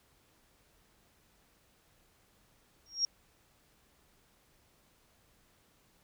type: tone with exponential growth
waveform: sine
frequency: 5588 Hz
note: F8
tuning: in tune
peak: -23 dBFS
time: 2.86-3.05 s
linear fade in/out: 1 ms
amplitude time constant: 40 ms
effects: pink hiss -68 dBFS RMS until 6.03 s